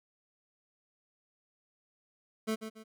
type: tone with echo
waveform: 25% pulse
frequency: 219.5 Hz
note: A3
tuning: 4 cents flat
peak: -26 dBFS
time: 2.47-2.56 s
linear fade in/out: 20 ms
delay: 140 ms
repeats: 2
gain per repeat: -9 dB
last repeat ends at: 2.84 s
effects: none